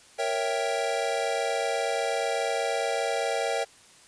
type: chord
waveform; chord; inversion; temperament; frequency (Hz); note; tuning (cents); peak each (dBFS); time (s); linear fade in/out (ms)
square; A# diminished seventh; none; equal; 466.2 / 554.4 / 659.3 / 784; A#4 / C#5 / E5 / G5; 0 / 0 / 0 / 0; -32; 0.18-3.65; 20
effects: white hiss -54 dBFS RMS until 4.07 s + resampled to 22050 Hz